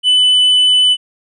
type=tone; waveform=triangle; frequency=2998 Hz; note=F#7; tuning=22 cents sharp; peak=-6 dBFS; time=0.03-0.97 s; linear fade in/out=50 ms; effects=resampled to 24000 Hz